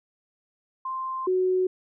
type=tone pair in turn; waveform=sine; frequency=1046.5 / 370 Hz; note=C6 / F#4; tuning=0 / 0 cents; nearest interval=octave + tritone; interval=1800 cents; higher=first; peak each=-28 / -20 dBFS; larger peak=second; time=0.85-1.27 / 1.27-1.67 s; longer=first; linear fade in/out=5 ms; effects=none